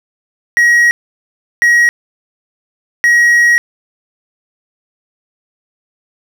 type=tone bursts at uneven times; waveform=triangle; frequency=1900 Hz; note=A#6; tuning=33 cents sharp; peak=-4 dBFS; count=3; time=0.57-0.91 / 1.62-1.89 / 3.04-3.58 s; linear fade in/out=0 ms; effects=none